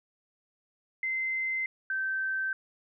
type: tone pair in turn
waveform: sine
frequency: 2070 / 1550.7 Hz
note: C7 / G6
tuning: -19 / -19 cents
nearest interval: perfect fourth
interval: 500 cents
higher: first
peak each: -28 dBFS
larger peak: neither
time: 1.03-1.66 / 1.9-2.53 s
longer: neither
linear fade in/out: 2 ms
effects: none